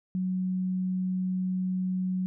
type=tone; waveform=sine; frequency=185 Hz; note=F#3; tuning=in tune; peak=-26 dBFS; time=0.15-2.26 s; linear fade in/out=0 ms; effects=none